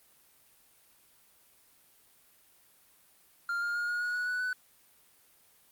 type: tone with pitch steps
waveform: triangle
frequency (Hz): 1396.9 / 1410.7 / 1424.6 / 1438.7 / 1452.9 / 1467.2 / 1481.7 / 1496.3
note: F6 / F6 / F6 / F#6 / F#6 / F#6 / F#6 / F#6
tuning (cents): 0 / +17 / +34 / -49 / -32 / -15 / +2 / +19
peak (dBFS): -28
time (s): 3.49-4.53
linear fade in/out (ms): 2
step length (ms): 130
effects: white hiss -63 dBFS RMS until 5.71 s + Opus 32 kbps